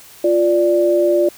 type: tone pair together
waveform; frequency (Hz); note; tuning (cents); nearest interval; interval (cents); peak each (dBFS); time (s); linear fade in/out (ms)
sine; 349.2 / 587.3; F4 / D5; 0 / 0; major sixth; 900; -14; 0.24-1.29; 5
effects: white hiss -42 dBFS RMS until 1.37 s